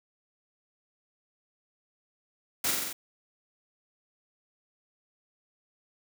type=noise with echo; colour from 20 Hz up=white; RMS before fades=-28 dBFS; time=2.64-2.71 s; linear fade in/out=5 ms; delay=44 ms; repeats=5; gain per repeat=-2 dB; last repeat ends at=2.93 s; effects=none